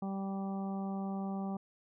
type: harmonic tone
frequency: 194.7 Hz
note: G3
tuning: 12 cents flat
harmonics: 1 / 2 / 3 / 4 / 5 / 6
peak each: -35 / -47 / -49 / -44 / -54 / -52 dBFS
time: 0.02-1.57 s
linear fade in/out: 5 ms
effects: none